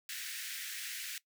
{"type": "high-pass noise", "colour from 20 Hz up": "pink", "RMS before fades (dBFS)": -42, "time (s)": [0.09, 1.18], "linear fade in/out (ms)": 2, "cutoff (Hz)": 1600, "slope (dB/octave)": 48, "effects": ["noise-tail reverb RT60 0.1 s tail -19 dB re dry"]}